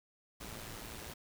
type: noise with amplitude modulation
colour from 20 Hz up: pink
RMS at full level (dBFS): -44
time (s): 0.4-1.14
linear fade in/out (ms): 10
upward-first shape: sine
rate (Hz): 112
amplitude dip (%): 55
effects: none